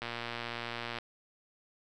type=click train; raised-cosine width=0.3 ms; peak=-21 dBFS; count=115; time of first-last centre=0.02-0.986 s; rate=118 Hz; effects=none